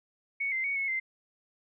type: tone with pitch steps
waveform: sine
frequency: 2221 / 2079 / 2232 / 2192 / 2080 Hz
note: C#7 / C7 / C#7 / C#7 / C7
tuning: +3 / -12 / +11 / -20 / -11 cents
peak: -28 dBFS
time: 0.4-1 s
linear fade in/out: 10 ms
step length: 120 ms
effects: none